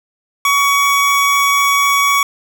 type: tone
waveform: 25% pulse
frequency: 1126 Hz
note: C#6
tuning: 27 cents sharp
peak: -7 dBFS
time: 0.45-2.23 s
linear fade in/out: 2 ms
effects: none